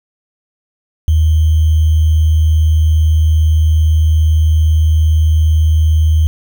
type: tone with sample-and-hold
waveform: sine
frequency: 78.8 Hz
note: D#2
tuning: 23 cents sharp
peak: -7 dBFS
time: 1.08-6.27 s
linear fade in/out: 0 ms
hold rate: 3150 Hz
effects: none